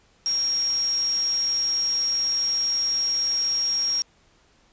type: tone in noise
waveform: sine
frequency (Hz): 5588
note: F8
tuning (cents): 0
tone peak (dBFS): -21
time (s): 0.26-4.02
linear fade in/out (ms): 0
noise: white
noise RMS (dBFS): -38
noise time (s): 0.26-4.02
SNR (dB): +14
effects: pink hiss -60 dBFS RMS until 4.72 s + resampled to 16000 Hz